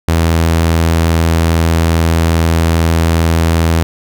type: tone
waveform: sawtooth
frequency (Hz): 82.41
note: E2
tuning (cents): 0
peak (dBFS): -5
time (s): 0.08-3.83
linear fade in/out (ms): 0
effects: none